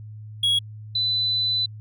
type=tone pair in turn; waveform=triangle / sine; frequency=3322 / 4000 Hz; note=G#7 / B7; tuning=0 / +21 cents; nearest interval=minor third; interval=321 cents; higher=second; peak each=-16 / -20 dBFS; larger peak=first; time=0.43-0.59 / 0.95-1.66 s; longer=second; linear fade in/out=5 ms; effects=added 107 Hz sine -36 dBFS peak until 1.8 s